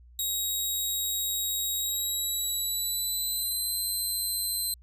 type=tone with pitch glide; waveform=5% pulse; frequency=3801 to 4097 Hz; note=A#7 to C8; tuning=+33 to -37 cents; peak=-20 dBFS; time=0.19-4.74 s; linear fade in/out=2 ms; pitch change=+130 cents; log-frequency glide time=1.77-3.78 s; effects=added 60 Hz sine -50 dBFS peak until 4.82 s + resampled to 32000 Hz